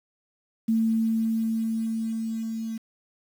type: tone with level ramp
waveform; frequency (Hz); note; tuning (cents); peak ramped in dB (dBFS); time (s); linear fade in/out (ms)
sine; 224.1; A3; +32; -19 to -29; 0.68-2.78; 10
effects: 8-bit